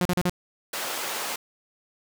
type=tone bursts; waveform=sawtooth; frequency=178.8 Hz; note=F3; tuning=41 cents sharp; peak=-17 dBFS; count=4; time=0.01-0.295 s; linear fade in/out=0 ms; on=42 ms; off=39 ms
type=high-pass noise; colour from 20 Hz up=pink; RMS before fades=-31 dBFS; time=0.73-1.36 s; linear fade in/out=5 ms; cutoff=520 Hz; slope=12 dB/octave
effects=none